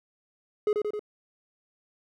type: tone with echo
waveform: triangle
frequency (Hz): 420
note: G#4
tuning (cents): +19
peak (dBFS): -19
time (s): 0.67-0.73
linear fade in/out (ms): 2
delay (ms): 88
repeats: 3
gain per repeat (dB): -3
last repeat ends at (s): 0.994
effects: none